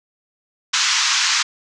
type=band-pass noise; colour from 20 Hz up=white; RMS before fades=-18 dBFS; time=0.73-1.43 s; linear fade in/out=10 ms; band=960 to 6700 Hz; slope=48 dB/octave; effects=none